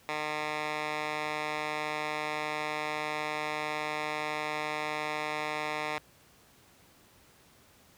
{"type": "tone with band-pass filter", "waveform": "10% pulse", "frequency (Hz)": 151.8, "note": "D#3", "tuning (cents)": -42, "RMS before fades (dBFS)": -34, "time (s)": [0.09, 5.98], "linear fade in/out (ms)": 0, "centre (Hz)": 1800, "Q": 1, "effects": ["pink hiss -60 dBFS RMS until 7.97 s", "high-pass 60 Hz 12 dB/octave"]}